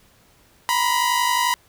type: tone pair together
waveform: sawtooth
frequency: 953.7 / 1005 Hz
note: A#5 / B5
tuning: +39 / +30 cents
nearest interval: minor second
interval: 91 cents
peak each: -17 dBFS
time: 0.69-1.54 s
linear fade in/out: 0 ms
effects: pink hiss -56 dBFS RMS until 1.68 s